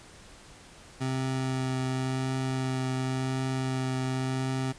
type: tone with vibrato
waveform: 25% pulse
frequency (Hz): 130.81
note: C3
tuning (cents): 0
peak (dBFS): -24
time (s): 1-4.73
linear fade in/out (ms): 20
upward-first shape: triangle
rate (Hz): 0.92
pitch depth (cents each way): 11
effects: pink hiss -51 dBFS RMS until 4.78 s + resampled to 22050 Hz